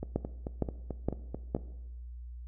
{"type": "two click trains", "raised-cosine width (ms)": 2, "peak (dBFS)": [-15, -22], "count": [4, 8], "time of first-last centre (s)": [[0.16, 1.549], [0.03, 1.565]], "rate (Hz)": [2.16, 4.56], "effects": ["noise-tail reverb RT60 1.0 s tail -17 dB re dry", "added 60 Hz sine -41 dBFS peak until 2.47 s"]}